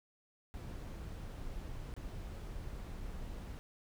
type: noise with dropouts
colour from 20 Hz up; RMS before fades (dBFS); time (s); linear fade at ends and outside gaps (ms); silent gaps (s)
brown; -44; 0.54-3.59; 0; 1.939-1.965 / 3.004-3.007
effects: none